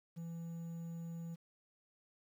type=tone; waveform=triangle; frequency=167.1 Hz; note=E3; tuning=24 cents sharp; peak=-40 dBFS; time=0.16-1.36 s; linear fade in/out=20 ms; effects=11-bit